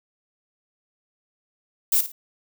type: noise with echo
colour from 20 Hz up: violet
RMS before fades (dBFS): -19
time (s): 1.92-2.01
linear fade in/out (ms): 5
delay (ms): 55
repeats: 2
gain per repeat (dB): -11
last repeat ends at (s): 2.12
effects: none